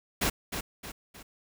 pink noise with echo, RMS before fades -27 dBFS, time 0.21-0.3 s, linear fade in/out 10 ms, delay 310 ms, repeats 3, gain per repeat -7 dB, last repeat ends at 1.23 s, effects none

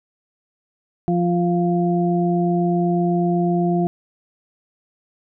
harmonic tone, 174.4 Hz, F3, 2 cents flat, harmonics 1 / 2 / 4, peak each -18 / -21 / -24 dBFS, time 1.08-3.87 s, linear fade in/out 0 ms, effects none

